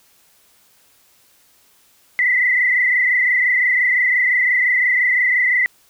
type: tone with frequency modulation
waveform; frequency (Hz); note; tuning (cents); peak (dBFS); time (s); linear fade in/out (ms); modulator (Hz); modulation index
sine; 1997; B6; +19; -13; 2.19-5.66; 0; 25.8; 2.6
effects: white hiss -55 dBFS RMS until 5.89 s